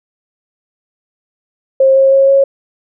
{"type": "tone with pitch steps", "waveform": "sine", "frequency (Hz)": [534, 538.6, 543.3, 548.1], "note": ["C5", "C#5", "C#5", "C#5"], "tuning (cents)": [35, -50, -35, -20], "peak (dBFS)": -5, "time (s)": [1.8, 2.44], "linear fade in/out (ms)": 5, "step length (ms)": 160, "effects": []}